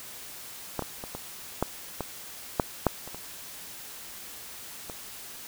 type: clicks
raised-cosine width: 1 ms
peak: -14 / -19 / -22 / -21 / -10 / -16 / -7 / -6 / -27 / -26 / -23 dBFS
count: 11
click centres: 0.793 / 0.823 / 1.039 / 1.15 / 1.626 / 2.007 / 2.598 / 2.867 / 3.076 / 3.146 / 4.898 s
effects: white hiss -43 dBFS RMS until 5.47 s